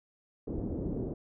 white low-pass noise, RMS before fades -35 dBFS, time 0.47-1.14 s, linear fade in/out 5 ms, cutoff 400 Hz, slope 24 dB/octave, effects none

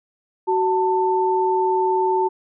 sine tone pair together, 374.3 / 890.2 Hz, F#4 / A5, +20 / +20 cents, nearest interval octave + minor third, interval 1500 cents, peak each -19 dBFS, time 0.47-2.29 s, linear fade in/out 20 ms, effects none

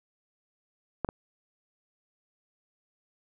clicks, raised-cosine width 1 ms, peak -14 / -18 dBFS, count 2, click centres 1.047 / 1.089 s, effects none

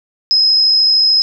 sine tone with amplitude modulation, 5110 Hz, D#8, 45 cents sharp, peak -7 dBFS, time 0.31-1.22 s, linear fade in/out 0 ms, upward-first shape sine, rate 73.4 Hz, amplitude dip 25%, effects none

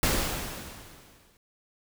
pink noise with exponential decay, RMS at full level -23 dBFS, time 0.03-1.37 s, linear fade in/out 1 ms, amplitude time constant 290 ms, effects none

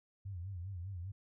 sine tone with vibrato, 92.2 Hz, F#2, 6 cents flat, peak -40 dBFS, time 0.25-1.12 s, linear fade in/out 10 ms, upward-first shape sine, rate 5 Hz, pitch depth 140 cents each way, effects none

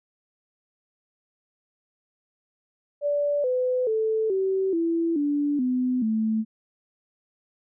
sine tone with pitch steps, 580 / 504.9 / 439.6 / 382.7 / 333.1 / 290 / 252.5 / 219.8 Hz, D5 / B4 / A4 / G4 / E4 / D4 / B3 / A3, -22 / +38 / -2 / -42 / +18 / -22 / +39 / -2 cents, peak -21 dBFS, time 3.01-6.45 s, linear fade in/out 50 ms, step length 430 ms, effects none

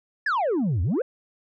sine exponential two-way sweep, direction down then up, 1800 to 79 to 562 Hz, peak -18 dBFS, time 0.26-1.02 s, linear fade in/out 5 ms, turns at 0.82 s, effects tanh soft clip ceiling -20 dBFS

